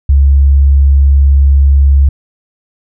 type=tone; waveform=sine; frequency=69.3 Hz; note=C#2; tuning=in tune; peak=-3 dBFS; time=0.09-2.09 s; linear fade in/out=5 ms; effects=none